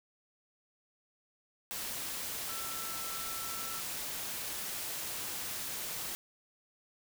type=tone in noise; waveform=sine; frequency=1335 Hz; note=E6; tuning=22 cents sharp; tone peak=-45 dBFS; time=2.49-3.8 s; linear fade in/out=0 ms; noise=white; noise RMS=-39 dBFS; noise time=1.71-6.15 s; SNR=-9 dB; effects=none